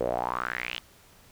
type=tone with band-pass filter sweep; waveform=sawtooth; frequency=60.9 Hz; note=B1; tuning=24 cents flat; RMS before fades=-31 dBFS; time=0-0.79 s; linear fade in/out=10 ms; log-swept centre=480 to 3200 Hz; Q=5.5; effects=pink hiss -56 dBFS RMS until 1.31 s